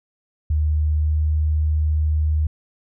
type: tone with pitch glide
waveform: sine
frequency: 76.3 to 76.83 Hz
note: D#2 to D#2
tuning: -33 to -21 cents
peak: -16 dBFS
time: 0.5-2.47 s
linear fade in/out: 5 ms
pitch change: +12 cents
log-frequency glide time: 1.03-1.12 s
effects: none